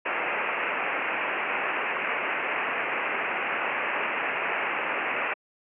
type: low-pass noise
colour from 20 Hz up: white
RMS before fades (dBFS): -28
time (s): 0.05-5.34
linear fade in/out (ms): 10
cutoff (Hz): 2700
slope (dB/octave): 96
effects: high-pass 400 Hz 12 dB/octave